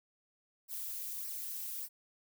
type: noise with flanger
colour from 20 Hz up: violet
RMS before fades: -41 dBFS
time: 0.68-1.89 s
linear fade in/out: 50 ms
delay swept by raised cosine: 0.28 to 2.98 ms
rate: 1.7 Hz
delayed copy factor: -0.6
effects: none